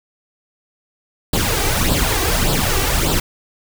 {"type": "noise with flanger", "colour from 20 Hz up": "pink", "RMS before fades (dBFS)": -17, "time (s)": [1.33, 3.2], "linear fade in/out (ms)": 5, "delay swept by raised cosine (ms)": [0.23, 2.63], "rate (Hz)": 1.7, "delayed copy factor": 0.65, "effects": []}